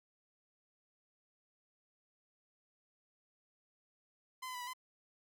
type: tone with pitch steps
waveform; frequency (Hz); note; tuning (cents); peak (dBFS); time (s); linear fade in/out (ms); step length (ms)
sawtooth; 1027 / 1014 / 989 / 977 / 1021; C6 / B5 / B5 / B5 / C6; -33 / +45 / +2 / -19 / -43; -38; 4.42-4.735; 10; 63
effects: none